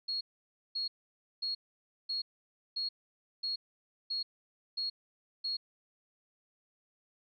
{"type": "tone bursts", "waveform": "sine", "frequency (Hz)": 4307, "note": "C8", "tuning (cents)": 49, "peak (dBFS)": -32, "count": 9, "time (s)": [0.08, 5.57], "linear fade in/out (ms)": 10, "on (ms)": 130, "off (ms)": 540, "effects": []}